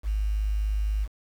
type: tone with quantisation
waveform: sine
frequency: 51.91 Hz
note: G#1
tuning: in tune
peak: -23 dBFS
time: 0.03-1.08 s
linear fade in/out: 50 ms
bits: 8
effects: none